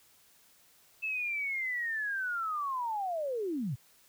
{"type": "linear sweep", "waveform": "sine", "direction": "down", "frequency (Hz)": [2637, 104.8], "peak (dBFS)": -31, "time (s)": [1.02, 3.76], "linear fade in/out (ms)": 20, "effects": ["white hiss -63 dBFS RMS until 4.08 s"]}